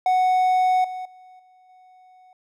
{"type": "tone with level steps", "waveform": "triangle", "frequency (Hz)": 740, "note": "F#5", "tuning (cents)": 0, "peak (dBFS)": [-14, -27, -43, -50, -47], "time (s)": [0.06, 2.33], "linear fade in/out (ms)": 2, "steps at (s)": [0.84, 1.05, 1.39, 1.69], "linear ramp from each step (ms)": 5, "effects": []}